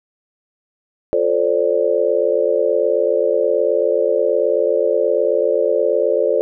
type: chord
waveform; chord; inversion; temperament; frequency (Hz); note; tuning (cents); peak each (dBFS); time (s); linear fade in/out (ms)
sine; D minor seventh; first; just; 352.4 / 440.5 / 528.6 / 587.3; F4 / A4 / C5 / D5; +16 / +2 / +18 / 0; -23 / -18 / -18 / -19; 1.13-6.41; 0
effects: none